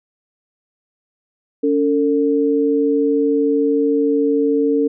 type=tone pair together; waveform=sine; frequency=283.6 / 450.2 Hz; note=C#4 / A4; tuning=+40 / +40 cents; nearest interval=minor sixth; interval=800 cents; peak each=-16 / -16 dBFS; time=1.63-4.88 s; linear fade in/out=10 ms; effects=none